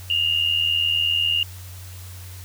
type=tone pair together; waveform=sine; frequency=2794 / 2874 Hz; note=F7 / F7; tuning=0 / +49 cents; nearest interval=unison; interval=49 cents; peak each=-21 dBFS; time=0.1-1.43 s; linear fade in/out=2 ms; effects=added 91 Hz sine -36 dBFS peak until 2.44 s + white hiss -44 dBFS RMS until 2.44 s